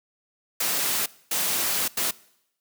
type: noise bursts at uneven times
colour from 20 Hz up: white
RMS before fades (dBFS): -25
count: 3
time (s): 0.6-1.06 / 1.31-1.88 / 1.97-2.11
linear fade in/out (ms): 5
effects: noise-tail reverb RT60 0.8 s tail -22 dB re dry + high-pass 150 Hz 12 dB/octave